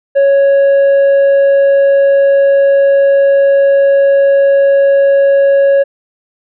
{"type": "tone with tanh clipping", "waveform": "sine", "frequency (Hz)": 554.4, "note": "C#5", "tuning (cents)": 0, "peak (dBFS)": -6, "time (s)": [0.15, 5.84], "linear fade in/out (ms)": 20, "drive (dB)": 4, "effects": []}